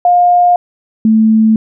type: tone pair in turn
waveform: sine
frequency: 709 / 220 Hz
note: F5 / A3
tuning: +26 / 0 cents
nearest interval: octave + minor sixth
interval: 2026 cents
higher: first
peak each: -5 dBFS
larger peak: neither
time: 0.05-0.56 / 1.05-1.56 s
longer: neither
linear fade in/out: 2 ms
effects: none